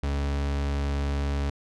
40% pulse tone, 70.6 Hz, C#2, 32 cents sharp, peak -24 dBFS, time 0.03-1.5 s, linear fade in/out 5 ms, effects low-pass 6000 Hz 12 dB/octave

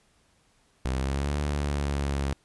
sawtooth exponential two-way sweep, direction up then down, 63.5 to 73.42 to 69 Hz, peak -22 dBFS, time 0.85-2.33 s, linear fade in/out 0 ms, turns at 1.38 s, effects pink hiss -65 dBFS RMS until 2.44 s + resampled to 24000 Hz

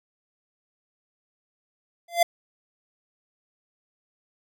square tone with exponential growth, 688 Hz, F5, 26 cents flat, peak -13 dBFS, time 2.08-2.23 s, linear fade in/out 5 ms, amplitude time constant 32 ms, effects none

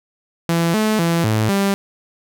sawtooth tone with pitch steps, 167.9 / 216.2 / 168.1 / 109.3 / 197.8 Hz, E3 / A3 / E3 / A2 / G3, +32 / -30 / +34 / -11 / +16 cents, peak -11 dBFS, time 0.49-1.74 s, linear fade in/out 0 ms, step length 250 ms, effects none

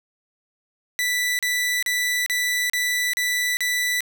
sawtooth tone bursts, 1975.5 Hz, B6, in tune, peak -17 dBFS, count 7, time 0.99-4.006 s, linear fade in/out 0 ms, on 400 ms, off 36 ms, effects none

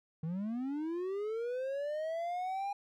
triangle linear sweep, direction up, 153.5 to 813 Hz, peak -32 dBFS, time 0.23-2.73 s, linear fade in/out 5 ms, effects none

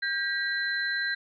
sine tone cluster, 1598 / 1930 / 4059 Hz, G6 / B6 / B7, +33 / -40 / +47 cents, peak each -28 / -33 / -34 dBFS, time 0.02-1.15 s, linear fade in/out 10 ms, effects none

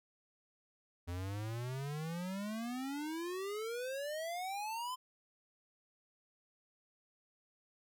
square exponential sweep, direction up, 85.3 to 1036 Hz, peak -39 dBFS, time 1.07-4.96 s, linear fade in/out 20 ms, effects none

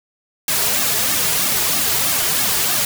white noise with flanger, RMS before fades -18 dBFS, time 0.48-2.85 s, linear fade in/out 2 ms, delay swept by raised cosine 2 to 3.9 ms, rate 3.1 Hz, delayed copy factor -0.95, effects none

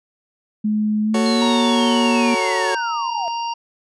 sine tone with pitch glide, 212.7 to 238.7 Hz, G#3 to A#3, +42 to +41 cents, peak -16 dBFS, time 0.64-2.35 s, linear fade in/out 10 ms, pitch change +199 cents, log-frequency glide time 1.03-1.44 s
30% pulse chord, F# minor, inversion none, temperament just, 370 / 444 / 555 Hz, F#4 / A4 / C#5, 0 / +16 / +2 cents, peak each -22 / -23 / -21 dBFS, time 1.14-2.75 s, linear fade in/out 5 ms
sine linear sweep, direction down, 4200 to 659.3 Hz, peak -24 dBFS, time 1.26-3.28 s, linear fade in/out 0 ms
harmonic tone, 932.3 Hz, A#5, in tune, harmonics 1 / 3 / 5 / 6, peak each -22 / -32 / -36 / -38 dBFS, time 1.41-3.54 s, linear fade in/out 10 ms
effects resampled to 24000 Hz

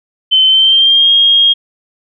sine tone with pitch glide, 3069 to 3250 Hz, G7 to G#7, -37 to -38 cents, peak -5 dBFS, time 0.31-1.54 s, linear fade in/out 20 ms, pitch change +99 cents, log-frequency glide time 0.47-1.1 s, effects none

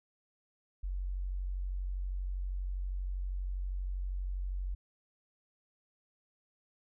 sine tone, 46.26 Hz, F#1, in tune, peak -33 dBFS, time 0.83-4.75 s, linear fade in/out 10 ms, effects none

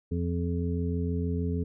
harmonic tone with a mistuned harmonic, 86.4 Hz, F2, 18 cents flat, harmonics 1 / 2 / 3 / 5, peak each -29 / -32 / -34 / -36 dBFS, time 0.11-1.64 s, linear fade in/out 10 ms, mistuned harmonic 5, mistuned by -17 cents, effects none

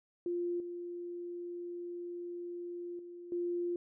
sine tone with level steps, 349.2 Hz, F4, in tune, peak -32 / -39 / -45 / -32 dBFS, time 0.26-3.76 s, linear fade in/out 2 ms, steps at 0.6 / 2.99 / 3.32 s, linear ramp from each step 2 ms, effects none

